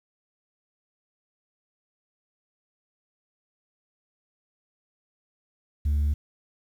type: tone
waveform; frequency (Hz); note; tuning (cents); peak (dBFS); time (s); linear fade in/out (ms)
sine; 73.42; D2; 0; -18; 5.85-6.14; 10
effects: tanh soft clip ceiling -20 dBFS + 9-bit